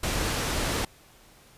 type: low-pass noise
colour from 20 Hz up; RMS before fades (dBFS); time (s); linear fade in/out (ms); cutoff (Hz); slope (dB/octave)
pink; -28; 0.03-0.85; 5; 10000; 12
effects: pink hiss -55 dBFS RMS until 1.57 s + resampled to 32000 Hz